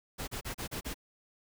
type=noise bursts; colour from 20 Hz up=pink; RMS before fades=-38 dBFS; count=6; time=0.18-0.944 s; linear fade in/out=20 ms; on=99 ms; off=34 ms; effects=none